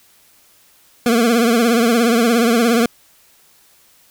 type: tone with vibrato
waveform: 25% pulse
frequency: 233.1 Hz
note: A#3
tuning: in tune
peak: -8 dBFS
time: 1.06-2.86 s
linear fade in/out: 2 ms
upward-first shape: triangle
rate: 17 Hz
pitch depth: 100 cents each way
effects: white hiss -52 dBFS RMS until 4.1 s